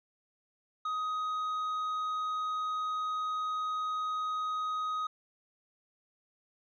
sine tone with tanh clipping, 1255 Hz, D#6, 15 cents sharp, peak -32 dBFS, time 0.85-5.07 s, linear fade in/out 5 ms, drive 5 dB, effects none

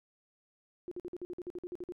sine tone bursts, 355.3 Hz, F4, 30 cents sharp, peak -37 dBFS, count 13, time 0.88-1.922 s, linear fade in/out 0 ms, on 34 ms, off 50 ms, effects none

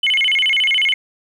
sine tone with vibrato, 2551 Hz, D#7, 43 cents sharp, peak -12 dBFS, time 0.03-0.94 s, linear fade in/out 5 ms, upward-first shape square, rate 14 Hz, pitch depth 290 cents each way, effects tanh soft clip ceiling -8 dBFS + 8-bit

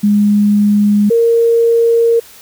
sine tone pair in turn, 206.4 / 463.4 Hz, G#3 / A#4, -10 / -10 cents, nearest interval octave + major second, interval 1400 cents, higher second, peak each -7 dBFS, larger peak neither, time 0.03-1.1 / 1.1-2.2 s, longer second, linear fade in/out 10 ms, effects white hiss -39 dBFS RMS until 2.41 s

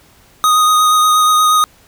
square tone with vibrato, 1244.5 Hz, D#6, in tune, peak -9 dBFS, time 0.44-1.64 s, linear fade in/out 0 ms, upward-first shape sine, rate 8.4 Hz, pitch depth 14 cents each way, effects pink hiss -48 dBFS RMS until 1.87 s

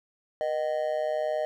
triangle tone with amplitude modulation, 617 Hz, D#5, 15 cents flat, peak -20 dBFS, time 0.41-1.45 s, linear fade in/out 0 ms, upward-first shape sine, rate 141 Hz, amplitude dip 85%, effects none

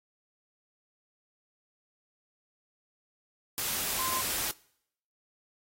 sine tone in noise, 1038 Hz, C6, 14 cents flat, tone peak -34 dBFS, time 3.99-4.21 s, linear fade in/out 0 ms, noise white, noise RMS -32 dBFS, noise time 3.58-4.51 s, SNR -5 dB, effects noise-tail reverb RT60 0.7 s tail -23 dB re dry + AAC 48 kbps

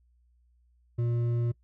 sine tone with hard clipping, 118.6 Hz, A#2, 30 cents sharp, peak -27 dBFS, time 0.98-1.52 s, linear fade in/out 10 ms, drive 7 dB, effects noise-tail reverb RT60 0.1 s tail -22 dB re dry + added 60 Hz sine -62 dBFS peak until 1.63 s

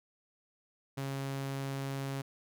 sawtooth tone, 136.7 Hz, C#3, 24 cents flat, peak -31 dBFS, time 0.97-2.22 s, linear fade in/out 10 ms, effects none

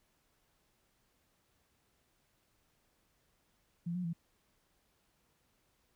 sine tone with pitch steps, 171.2 / 179.9 / 167.5 Hz, F3 / F#3 / E3, -34 / -48 / +28 cents, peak -34 dBFS, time 3.86-4.133 s, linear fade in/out 10 ms, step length 91 ms, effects pink hiss -75 dBFS RMS until 5.95 s

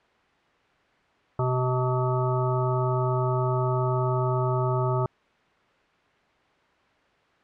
harmonic tone, 127.2 Hz, C3, 48 cents flat, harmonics 1 / 3 / 5 / 7 / 9 / 10, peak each -24 / -29 / -31 / -32 / -34 / -34 dBFS, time 1.39-5.06 s, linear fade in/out 2 ms, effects white hiss -61 dBFS RMS until 7.43 s + low-pass 2000 Hz 12 dB/octave

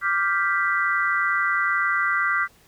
sine chord, G dominant seventh, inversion second, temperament equal, 1174.7 / 1396.9 / 1568 / 1975.5 Hz, D6 / F6 / G6 / B6, 0 / 0 / 0 / 0 cents, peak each -25 dBFS, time 0.01-2.48 s, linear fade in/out 50 ms, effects pink hiss -56 dBFS RMS until 2.67 s

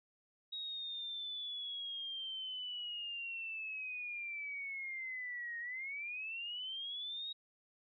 sine linear two-way sweep, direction down then up, 3800 to 1860 to 3800 Hz, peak -40 dBFS, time 0.52-7.33 s, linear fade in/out 10 ms, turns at 5.59 s, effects none

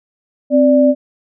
sine tone pair together, 261.6 / 587.3 Hz, C4 / D5, 0 / 0 cents, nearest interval octave + major second, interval 1400 cents, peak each -10 dBFS, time 0.5-0.95 s, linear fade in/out 50 ms, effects none

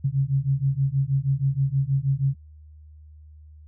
sine beating tone pair, 133.6 / 139.9 Hz, C3 / C#3, +36 / +16 cents, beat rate 6.3 Hz, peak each -23 dBFS, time 0.04-2.35 s, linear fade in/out 10 ms, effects added 76 Hz sine -44 dBFS peak until 3.67 s

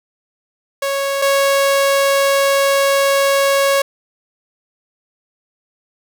sawtooth tone pair in turn, 553 / 553 Hz, C#5 / C#5, -4 / -4 cents, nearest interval unison, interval 0 cents, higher neither, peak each -13 / -8 dBFS, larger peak second, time 0.82-1.22 / 1.22-3.82 s, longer second, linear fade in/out 5 ms, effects none

